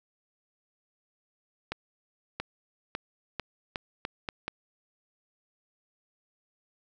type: accelerating click train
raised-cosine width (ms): 0.3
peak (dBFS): -16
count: 8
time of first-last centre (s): 1.72-4.48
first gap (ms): 680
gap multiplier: 0.81
effects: none